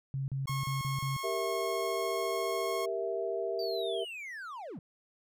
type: tone bursts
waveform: sine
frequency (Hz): 135.8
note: C#3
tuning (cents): -35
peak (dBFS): -31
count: 6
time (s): 0.14-1.165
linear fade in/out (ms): 0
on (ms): 140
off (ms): 37
type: tone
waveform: sawtooth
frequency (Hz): 1086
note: C#6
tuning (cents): -36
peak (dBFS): -32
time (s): 0.47-2.86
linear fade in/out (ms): 10
type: chord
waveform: sine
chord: E diminished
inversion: first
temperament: equal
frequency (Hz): 392 / 466.2 / 659.3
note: G4 / Bb4 / E5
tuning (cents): 0 / 0 / 0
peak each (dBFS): -35 / -36 / -35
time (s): 1.23-4.05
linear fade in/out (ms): 20
type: linear sweep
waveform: triangle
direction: down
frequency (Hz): 4699 to 128.5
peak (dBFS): -38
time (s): 3.59-4.79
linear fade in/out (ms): 2
effects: none